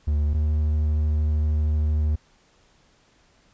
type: tone pair in turn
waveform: triangle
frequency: 74 / 76.08 Hz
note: D2 / D#2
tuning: +14 / -38 cents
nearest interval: unison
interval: 48 cents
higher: second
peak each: -17 dBFS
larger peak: neither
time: 0.07-0.34 / 0.34-2.16 s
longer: second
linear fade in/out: 10 ms
effects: pink hiss -60 dBFS RMS until 3.53 s + resampled to 16000 Hz